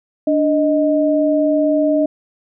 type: tone pair together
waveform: sine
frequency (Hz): 293.7 / 622.3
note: D4 / D#5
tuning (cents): 0 / 0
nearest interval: octave + minor second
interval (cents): 1300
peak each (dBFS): -15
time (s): 0.27-2.06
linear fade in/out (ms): 5
effects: none